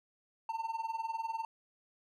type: tone with tremolo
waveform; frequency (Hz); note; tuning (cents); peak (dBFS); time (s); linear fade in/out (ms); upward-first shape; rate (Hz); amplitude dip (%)
triangle; 903; A5; +45; -29; 0.49-1.45; 2; triangle; 20; 90
effects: none